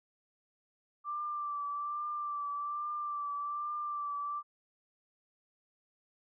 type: tone with vibrato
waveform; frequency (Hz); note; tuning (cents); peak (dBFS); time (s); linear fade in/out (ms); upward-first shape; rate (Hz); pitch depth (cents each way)
sine; 1174.7; D6; 0; -34; 1.04-4.43; 50; triangle; 1.2; 35
effects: none